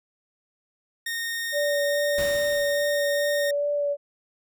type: tone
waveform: sawtooth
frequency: 1845 Hz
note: A#6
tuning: 18 cents flat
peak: -24 dBFS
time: 1.06-3.51 s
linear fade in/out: 5 ms
type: tone with vibrato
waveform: sine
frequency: 578 Hz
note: D5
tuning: 28 cents flat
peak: -22 dBFS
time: 1.52-3.97 s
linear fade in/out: 50 ms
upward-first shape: sine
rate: 2.4 Hz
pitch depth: 14 cents each way
type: noise with exponential decay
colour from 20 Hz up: pink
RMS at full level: -33 dBFS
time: 2.18-3.33 s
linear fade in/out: 2 ms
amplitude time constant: 250 ms
effects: none